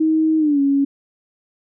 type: tone with pitch glide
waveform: sine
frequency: 316.1 to 278.4 Hz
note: D#4 to C#4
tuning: +27 to +8 cents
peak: -13 dBFS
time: 0-0.85 s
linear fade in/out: 10 ms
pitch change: -219 cents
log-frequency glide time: 0.38-0.6 s
effects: none